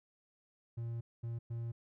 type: tone bursts at uneven times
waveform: triangle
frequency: 116.54 Hz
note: A#2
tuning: in tune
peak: -35 dBFS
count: 3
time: 0.77-1.01 / 1.23-1.39 / 1.5-1.72 s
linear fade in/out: 10 ms
effects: none